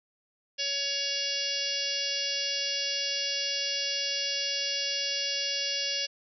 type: harmonic tone with a mistuned harmonic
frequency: 562 Hz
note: C#5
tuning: 24 cents sharp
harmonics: 1 / 3 / 4 / 5 / 6 / 7 / 8 / 9 / 10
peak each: -41 / -41 / -42 / -34 / -37 / -44 / -36 / -33 / -38 dBFS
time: 0.58-6.07 s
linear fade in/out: 20 ms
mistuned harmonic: 10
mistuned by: +33 cents
effects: none